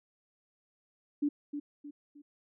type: tone with echo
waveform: sine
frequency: 290.7 Hz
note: D4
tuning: 18 cents flat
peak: -26 dBFS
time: 1.22-1.29 s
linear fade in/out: 10 ms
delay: 310 ms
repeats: 3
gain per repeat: -8 dB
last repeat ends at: 2.22 s
effects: none

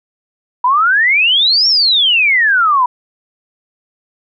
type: exponential two-way sweep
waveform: sine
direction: up then down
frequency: 960 to 5588 to 960 Hz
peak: -8 dBFS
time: 0.64-2.86 s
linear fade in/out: 5 ms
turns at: 1.68 s
effects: none

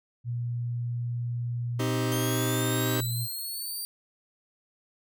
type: tone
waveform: sine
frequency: 119.9 Hz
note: A#2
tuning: 49 cents sharp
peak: -28 dBFS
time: 0.24-3.28 s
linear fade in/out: 50 ms
type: chord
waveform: sawtooth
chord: C minor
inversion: none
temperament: just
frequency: 261.6 / 314 / 392.4 Hz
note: C4 / Eb4 / G4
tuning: 0 / +16 / +2 cents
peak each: -28 dBFS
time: 1.79-3.01 s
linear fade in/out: 10 ms
type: linear sweep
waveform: 5% pulse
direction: up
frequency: 3146 to 4699 Hz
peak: -26 dBFS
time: 2.12-3.85 s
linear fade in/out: 0 ms
effects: none

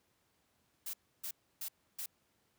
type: noise bursts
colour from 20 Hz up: blue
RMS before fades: -41 dBFS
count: 4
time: 0.86-2.06 s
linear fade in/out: 5 ms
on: 75 ms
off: 300 ms
effects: pink hiss -75 dBFS RMS until 2.58 s + high-pass 80 Hz 12 dB/octave

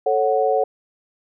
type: chord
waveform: sine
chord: F# minor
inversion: first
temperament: equal with one note detuned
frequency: 440 / 551.8 / 740 Hz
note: A4 / C#5 / F#5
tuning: 0 / -8 / 0 cents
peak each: -20 dBFS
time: 0.06-0.64 s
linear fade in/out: 5 ms
effects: none

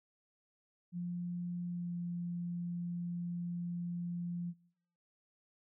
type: tone with pitch glide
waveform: sine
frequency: 175.4 to 173.79 Hz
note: F3 to F3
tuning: +8 to -8 cents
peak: -36 dBFS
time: 0.92-4.54 s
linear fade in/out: 50 ms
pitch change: -16 cents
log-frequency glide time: 1.66-1.94 s
effects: noise-tail reverb RT60 0.9 s tail -26 dB re dry

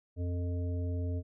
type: harmonic tone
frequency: 88.1 Hz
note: F2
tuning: 16 cents sharp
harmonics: 1 / 3 / 5 / 7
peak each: -31 / -41 / -45 / -48 dBFS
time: 0.16-1.23 s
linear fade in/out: 50 ms
effects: none

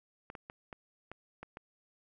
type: clicks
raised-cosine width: 0.5 ms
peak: -29 dBFS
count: 7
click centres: 0.301 / 0.352 / 0.499 / 0.728 / 1.116 / 1.43 / 1.571 s
effects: none

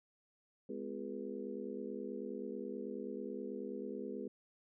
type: harmonic tone with a mistuned harmonic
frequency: 69.3 Hz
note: C#2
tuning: in tune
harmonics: 3 / 4 / 5 / 6 / 7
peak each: -47 / -46 / -48 / -45 / -48 dBFS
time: 0.69-4.28 s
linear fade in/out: 5 ms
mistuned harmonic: 4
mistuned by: -150 cents
effects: none

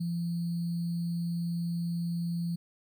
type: tone with sample-and-hold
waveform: sine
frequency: 170.6 Hz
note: F3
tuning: 40 cents flat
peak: -29 dBFS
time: 0-2.56 s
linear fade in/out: 10 ms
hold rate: 4410 Hz
effects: none

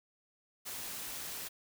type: noise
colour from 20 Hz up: white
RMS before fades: -42 dBFS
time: 0.65-1.49 s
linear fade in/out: 20 ms
effects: none

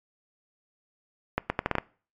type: accelerating click train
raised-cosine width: 0.5 ms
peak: -9 dBFS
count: 7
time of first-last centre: 1.38-1.784 s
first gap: 120 ms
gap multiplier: 0.76
effects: noise-tail reverb RT60 0.4 s tail -22 dB re dry + MP3 96 kbps

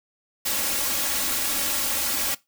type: noise with comb filter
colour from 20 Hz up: white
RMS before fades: -25 dBFS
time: 0.45-2.35 s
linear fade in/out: 10 ms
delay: 3.6 ms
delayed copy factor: +0.75
effects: noise-tail reverb RT60 0.2 s tail -20 dB re dry

